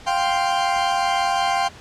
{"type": "chord", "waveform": "40% pulse", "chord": "F suspended second", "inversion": "none", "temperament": "equal", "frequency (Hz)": [698.5, 784, 1046.5], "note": ["F5", "G5", "C6"], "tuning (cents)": [0, 0, 0], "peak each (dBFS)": [-23, -20, -24], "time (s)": [0.06, 1.69], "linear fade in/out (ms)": 20, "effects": ["pink hiss -43 dBFS RMS until 1.8 s", "low-pass 6000 Hz 12 dB/octave"]}